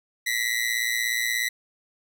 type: ring-modulated tone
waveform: sawtooth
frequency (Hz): 1975.5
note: B6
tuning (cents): 0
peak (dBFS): -17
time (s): 0.26-1.49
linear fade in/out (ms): 10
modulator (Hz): 58.4
effects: none